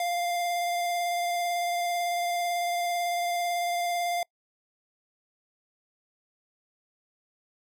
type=tone with vibrato; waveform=square; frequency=698.5 Hz; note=F5; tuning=in tune; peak=-27 dBFS; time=0-4.23 s; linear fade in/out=2 ms; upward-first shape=sine; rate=18 Hz; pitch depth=13 cents each way; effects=noise-tail reverb RT60 0.1 s tail -26 dB re dry